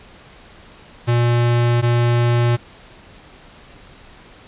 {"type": "tone pair in turn", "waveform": "square", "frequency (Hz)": [119.5, 119.5], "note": ["A#2", "A#2"], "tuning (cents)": [43, 43], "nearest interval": "unison", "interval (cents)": 0, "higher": "neither", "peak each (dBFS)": -14, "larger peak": "neither", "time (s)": [[1.07, 1.82], [1.82, 2.57]], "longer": "neither", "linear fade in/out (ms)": 20, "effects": ["pink hiss -44 dBFS RMS until 4.47 s", "resampled to 8000 Hz"]}